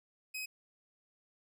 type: tone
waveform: sawtooth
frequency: 2530 Hz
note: D#7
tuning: 28 cents sharp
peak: -35 dBFS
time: 0.34-0.46 s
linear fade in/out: 10 ms
effects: none